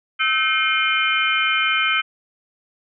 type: tone cluster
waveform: sine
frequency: 1300 / 1546 / 2134 / 2410 / 3054 Hz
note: E6 / G6 / C7 / D7 / G7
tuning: -24 / -24 / +34 / +44 / -46 cents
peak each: -23 dBFS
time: 0.19-2.02 s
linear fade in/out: 20 ms
effects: none